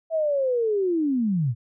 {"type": "linear sweep", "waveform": "sine", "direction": "down", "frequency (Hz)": [659.3, 106.1], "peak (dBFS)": -20, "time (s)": [0.1, 1.55], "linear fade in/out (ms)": 50, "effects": []}